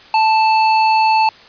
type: tone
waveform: square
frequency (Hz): 880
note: A5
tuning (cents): 0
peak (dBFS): -11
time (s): 0.14-1.29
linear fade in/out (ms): 2
effects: white hiss -42 dBFS RMS until 1.48 s + resampled to 11025 Hz